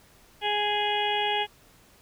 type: harmonic tone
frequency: 415.3 Hz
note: G#4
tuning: in tune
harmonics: 1 / 2 / 4 / 5 / 6 / 7 / 8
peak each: -32 / -27 / -35 / -36 / -35 / -32 / -32 dBFS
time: 0.41-1.47 s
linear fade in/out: 50 ms
effects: pink hiss -57 dBFS RMS until 2.01 s